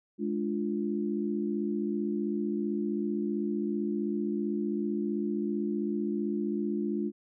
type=chord; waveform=sine; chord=D diminished; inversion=second; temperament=equal with one note detuned; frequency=210.9 / 293.7 / 349.2 Hz; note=Ab3 / D4 / F4; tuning=+27 / 0 / 0 cents; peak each=-31 / -34 / -33 dBFS; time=0.18-7.12 s; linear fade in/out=50 ms; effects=none